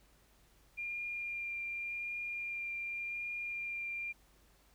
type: tone with vibrato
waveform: sine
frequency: 2398 Hz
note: D7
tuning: 36 cents sharp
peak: -37 dBFS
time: 0.77-4.13 s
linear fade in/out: 20 ms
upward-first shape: triangle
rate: 0.88 Hz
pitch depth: 13 cents each way
effects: added 50 Hz sine -67 dBFS peak until 4.74 s + pink hiss -68 dBFS RMS until 4.74 s